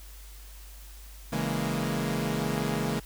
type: chord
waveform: sawtooth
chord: A# half-diminished seventh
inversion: first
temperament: equal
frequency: 138.59 / 164.81 / 207.7 / 233.1 Hz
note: C#3 / E3 / G#3 / A#3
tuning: 0 / 0 / 0 / 0 cents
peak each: -29 dBFS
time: 1.32-3 s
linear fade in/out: 10 ms
effects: added 50 Hz sine -44 dBFS peak until 3.05 s + white hiss -52 dBFS RMS until 3.05 s